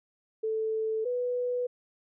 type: tone pair in turn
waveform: sine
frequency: 440 / 493.1 Hz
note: A4 / B4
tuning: 0 / -3 cents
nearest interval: major second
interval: 197 cents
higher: second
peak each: -27 dBFS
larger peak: neither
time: 0.43-1.05 / 1.05-1.67 s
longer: neither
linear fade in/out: 10 ms
effects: none